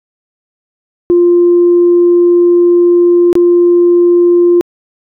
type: tone with dropouts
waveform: sine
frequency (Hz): 349.2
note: F4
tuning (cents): 0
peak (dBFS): -3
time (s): 1.1-4.61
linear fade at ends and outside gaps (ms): 0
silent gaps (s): 3.329-3.354
effects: tanh soft clip ceiling 0 dBFS